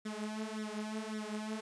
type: tone with flanger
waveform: sawtooth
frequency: 215.2 Hz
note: A3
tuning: 38 cents flat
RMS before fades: -40 dBFS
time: 0.05-1.61 s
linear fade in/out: 10 ms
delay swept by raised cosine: 0.53 to 5.93 ms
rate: 1.8 Hz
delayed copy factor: +0.85
effects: resampled to 22050 Hz + 10-bit